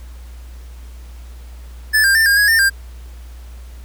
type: tone with pitch steps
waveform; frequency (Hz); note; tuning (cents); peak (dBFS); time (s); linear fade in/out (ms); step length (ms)
square; 1743 / 1595 / 1789 / 1616 / 1665 / 1806 / 1594; A6 / G6 / A6 / G#6 / G#6 / A6 / G6; -17 / +30 / +28 / -48 / +4 / +45 / +28; -11; 1.93-2.7; 20; 110
effects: added 60 Hz sine -32 dBFS peak until 3.84 s + pink hiss -48 dBFS RMS until 3.84 s